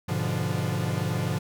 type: chord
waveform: 45% pulse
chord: G# diminished seventh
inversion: none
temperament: equal with one note detuned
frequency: 102.34 / 123.47 / 146.83 / 174.61 Hz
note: G#2 / B2 / D3 / F3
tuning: -25 / 0 / 0 / 0 cents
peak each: -31 dBFS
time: 0.08-1.39 s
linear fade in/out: 10 ms
effects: none